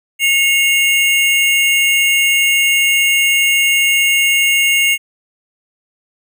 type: tone pair together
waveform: square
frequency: 2177 / 2794 Hz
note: C#7 / F7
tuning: -32 / 0 cents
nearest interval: major third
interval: 432 cents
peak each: -14 dBFS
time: 0.19-4.98 s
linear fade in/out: 50 ms
effects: none